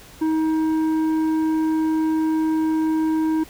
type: tone with tanh clipping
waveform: sine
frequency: 316.3 Hz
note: D#4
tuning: 29 cents sharp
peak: -19 dBFS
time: 0.21-3.44 s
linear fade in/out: 10 ms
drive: 8 dB
effects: pink hiss -45 dBFS RMS until 3.49 s